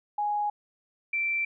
sine tone pair in turn, 830.6 / 2343 Hz, G#5 / D7, 0 / -5 cents, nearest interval octave + tritone, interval 1795 cents, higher second, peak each -25 dBFS, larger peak neither, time 0.18-0.5 / 1.13-1.45 s, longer neither, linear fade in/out 5 ms, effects none

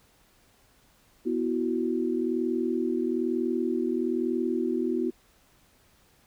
sine chord, B suspended fourth, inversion none, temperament just, 246.9 / 329.3 / 370.4 Hz, B3 / E4 / F#4, 0 / -2 / +2 cents, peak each -29 dBFS, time 1.25-5.11 s, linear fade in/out 20 ms, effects pink hiss -62 dBFS RMS until 6.26 s

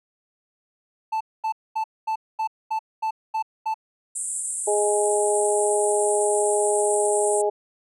triangle tone bursts, 880 Hz, A5, in tune, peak -20 dBFS, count 9, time 1.12-3.743 s, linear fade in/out 10 ms, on 87 ms, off 230 ms
white band-pass noise, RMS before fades -29 dBFS, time 4.15-7.42 s, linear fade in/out 10 ms, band 7600 to 9700 Hz, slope 96 dB/octave
harmonic tone, 207.7 Hz, G#3, in tune, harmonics 2 / 3 / 4, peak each -21 / -25 / -26 dBFS, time 4.67-7.5 s, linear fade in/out 10 ms
effects none

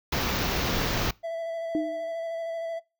pink band-stop noise, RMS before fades -27 dBFS, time 0.12-1.11 s, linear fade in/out 5 ms, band 6300 to 14000 Hz, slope 48 dB/octave
triangle tone with vibrato, 663 Hz, E5, 10 cents sharp, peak -27 dBFS, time 1.23-2.8 s, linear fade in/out 20 ms, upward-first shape square, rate 13 Hz, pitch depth 12 cents each way
sine tone with exponential decay, 311.1 Hz, D#4, in tune, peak -21 dBFS, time 1.75-2.13 s, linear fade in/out 1 ms, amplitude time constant 82 ms
effects noise-tail reverb RT60 0.3 s tail -24 dB re dry

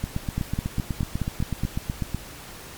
two click trains, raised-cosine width 5 ms, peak -13 / -12 dBFS, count 18 / 7, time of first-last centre 0.04-2.147 / 0.38-1.635 s, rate 8.07 / 4.78 Hz, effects pink hiss -41 dBFS RMS until 2.77 s + MP3 96 kbps

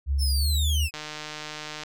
sine tone with pitch glide, 69.2 to 75.46 Hz, C#2 to D2, -2 to +48 cents, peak -21 dBFS, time 0.06-0.89 s, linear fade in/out 50 ms, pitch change +150 cents, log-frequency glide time 0.38-0.51 s
sawtooth linear sweep, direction down, 5410 to 2508 Hz, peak -25 dBFS, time 0.18-0.91 s, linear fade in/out 50 ms
click train, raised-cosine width 0.2 ms, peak -18 dBFS, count 137, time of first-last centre 0.94-1.835 s, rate 152 Hz
effects none

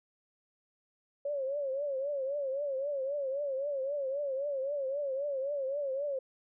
sine tone with vibrato, 554.4 Hz, C#5, in tune, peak -31 dBFS, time 1.25-6.19 s, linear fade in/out 5 ms, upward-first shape triangle, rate 3.8 Hz, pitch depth 120 cents each way, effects none

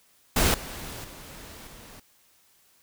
pink noise with level steps, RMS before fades -22 / -38 / -44 / -47 dBFS, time 0.36-2 s, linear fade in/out 5 ms, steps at 0.54 / 1.04 / 1.67 s, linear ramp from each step 2 ms, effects white hiss -62 dBFS RMS until 2.82 s

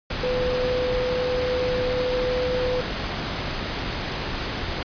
sine tone in noise, 502 Hz, B4, 28 cents sharp, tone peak -22 dBFS, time 0.23-2.81 s, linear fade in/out 5 ms, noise pink, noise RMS -28 dBFS, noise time 0.1-4.83 s, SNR +3 dB, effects resampled to 11025 Hz

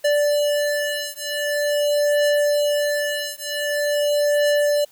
square beating tone pair, 585 / 585.45 Hz, D5 / D5, -7 / -6 cents, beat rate 0.45 Hz, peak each -22 dBFS, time 0.04-4.85 s, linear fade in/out 10 ms, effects white hiss -54 dBFS RMS until 4.91 s

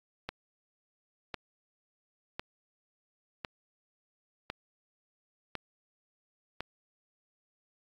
click train, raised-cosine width 0.3 ms, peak -19 dBFS, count 7, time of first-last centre 0.29-6.606 s, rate 0.95 Hz, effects AAC 48 kbps

